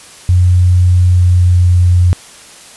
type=tone with pitch glide; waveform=sine; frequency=90 to 89.02 Hz; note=F#2 to F2; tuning=-47 to +34 cents; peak=-5 dBFS; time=0.29-2.13 s; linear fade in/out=0 ms; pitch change=-19 cents; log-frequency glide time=0.88-1.71 s; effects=white hiss -36 dBFS RMS until 2.76 s + resampled to 24000 Hz